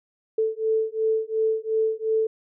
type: beating tone pair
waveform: sine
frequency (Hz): 439.7 / 442.5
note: A4 / A4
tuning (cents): -1 / +10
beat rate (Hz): 2.8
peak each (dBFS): -24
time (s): 0.38-2.27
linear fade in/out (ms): 5
effects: none